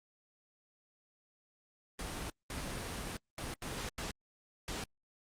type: noise bursts at uneven times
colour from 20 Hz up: pink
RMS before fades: -40 dBFS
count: 6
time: 1.99-2.3 / 2.5-3.17 / 3.38-3.54 / 3.62-3.89 / 3.98-4.11 / 4.68-4.84 s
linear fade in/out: 2 ms
effects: low-pass 10000 Hz 12 dB/octave + Opus 32 kbps